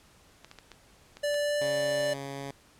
clicks, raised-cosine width 0.2 ms, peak -28 dBFS, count 6, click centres 0.446 / 0.514 / 0.587 / 0.717 / 1.17 / 1.343 s
square tone with pitch glide, 584 to 588.7 Hz, D5 to D5, -10 to +4 cents, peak -27 dBFS, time 1.23-2.14 s, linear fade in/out 10 ms, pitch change +14 cents, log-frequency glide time 1.41-1.61 s
10% pulse tone, 138.59 Hz, C#3, in tune, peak -28 dBFS, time 1.61-2.51 s, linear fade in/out 2 ms
effects pink hiss -59 dBFS RMS until 2.79 s + low-pass 11000 Hz 12 dB/octave

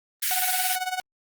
white high-pass noise, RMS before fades -25 dBFS, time 0.22-0.76 s, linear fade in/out 10 ms, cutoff 1500 Hz, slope 48 dB/octave
sawtooth tone with tremolo, 740 Hz, F#5, in tune, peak -20 dBFS, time 0.31-1 s, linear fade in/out 0 ms, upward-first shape sine, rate 18 Hz, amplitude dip 80%
effects Opus 32 kbps

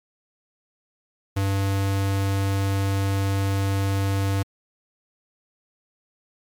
square tone, 98 Hz, G2, in tune, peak -21 dBFS, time 1.36-4.43 s, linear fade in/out 10 ms, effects MP3 96 kbps

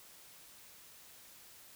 silence, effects white hiss -57 dBFS RMS until 1.75 s

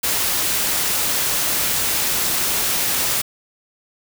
white noise, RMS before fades -20 dBFS, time 0.03-3.22 s, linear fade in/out 10 ms, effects none

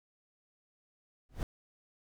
brown noise with exponential growth, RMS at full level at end -29 dBFS, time 1.29-1.43 s, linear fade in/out 1 ms, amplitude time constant 30 ms, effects none

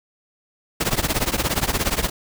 pink noise with tremolo, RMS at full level -18 dBFS, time 0.8-2.1 s, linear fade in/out 10 ms, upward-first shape triangle, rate 17 Hz, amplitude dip 95%, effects none

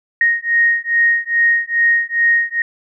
sine beating tone pair, 1864.7 / 1867.1 Hz, A#6 / A#6, 0 / +2 cents, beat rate 2.4 Hz, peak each -15 dBFS, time 0.21-2.62 s, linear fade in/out 2 ms, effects none

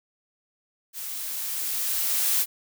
blue noise with level ramp, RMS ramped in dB -35 to -22 dBFS, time 0.93-2.46 s, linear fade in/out 50 ms, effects none

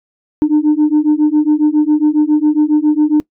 sine beating tone pair, 298.3 / 305.6 Hz, D4 / D#4, +27 / -31 cents, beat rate 7.3 Hz, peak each -10 dBFS, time 0.42-3.2 s, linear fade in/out 0 ms, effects noise-tail reverb RT60 0.1 s tail -23 dB re dry + tanh soft clip ceiling -5 dBFS

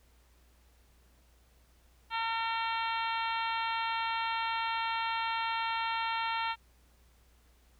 harmonic tone, 454.7 Hz, A#4, 43 cents flat, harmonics 2 / 3 / 4 / 5 / 6 / 7 / 8 / 9, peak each -33 / -37 / -41 / -41 / -41 / -42 / -46 / -47 dBFS, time 2.1-6.56 s, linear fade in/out 50 ms, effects added 60 Hz sine -62 dBFS peak until 7.79 s + pink hiss -68 dBFS RMS until 7.79 s

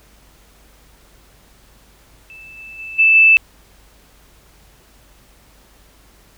sine tone with level steps, 2637 Hz, E7, in tune, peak -36 / -33 / -28 / -8 / -6 dBFS, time 2.3-3.37 s, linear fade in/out 0 ms, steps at 2.57 / 2.78 / 2.98 / 3.14 s, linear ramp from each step 20 ms, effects added 50 Hz sine -51 dBFS peak until 6.37 s + pink hiss -51 dBFS RMS until 6.37 s

